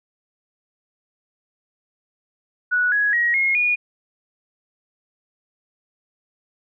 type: tone with pitch steps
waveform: sine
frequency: 1471 / 1670.3 / 1896.7 / 2154 / 2446 Hz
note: F#6 / G#6 / A#6 / C7 / D#7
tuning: -11 / +9 / +29 / +50 / -30 cents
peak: -16 dBFS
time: 2.71-3.76 s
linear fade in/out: 20 ms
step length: 210 ms
effects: none